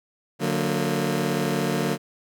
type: chord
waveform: 20% pulse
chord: D augmented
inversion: none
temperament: just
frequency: 146.83 / 183.54 / 229.4 Hz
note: D3 / F#3 / A#3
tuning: 0 / -14 / -28 cents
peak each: -22 dBFS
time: 0.39-1.98 s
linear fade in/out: 50 ms
effects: none